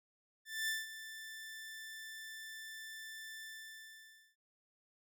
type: tone with ADSR envelope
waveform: sawtooth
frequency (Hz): 1768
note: A6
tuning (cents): +8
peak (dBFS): -30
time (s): 0.45-4.36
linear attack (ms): 230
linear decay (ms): 180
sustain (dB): -13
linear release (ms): 930
effects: none